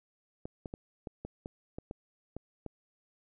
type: clicks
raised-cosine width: 2 ms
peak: -26 dBFS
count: 10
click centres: 0.455 / 0.658 / 0.739 / 1.072 / 1.25 / 1.459 / 1.785 / 1.911 / 2.366 / 2.663 s
effects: none